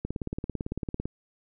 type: click train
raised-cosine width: 3 ms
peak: -18 dBFS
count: 19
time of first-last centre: 0.05-1.056 s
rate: 17.9 Hz
effects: none